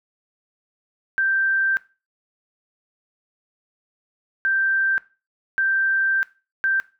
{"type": "tone bursts at uneven times", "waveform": "sine", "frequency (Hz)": 1568, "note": "G6", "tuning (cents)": 0, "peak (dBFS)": -17, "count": 4, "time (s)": [[1.18, 1.77], [4.45, 4.98], [5.58, 6.23], [6.64, 6.8]], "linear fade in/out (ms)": 0, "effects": ["noise-tail reverb RT60 0.3 s tail -18 dB re dry"]}